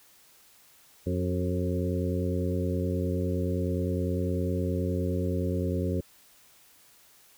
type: harmonic tone with a mistuned harmonic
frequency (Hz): 89.7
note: F2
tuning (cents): +47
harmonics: 1 / 2 / 3 / 4 / 5 / 6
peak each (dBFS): -29 / -32 / -34 / -35 / -36 / -37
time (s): 1.06-6.01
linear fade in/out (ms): 10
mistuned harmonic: 4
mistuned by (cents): +44
effects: white hiss -58 dBFS RMS until 7.37 s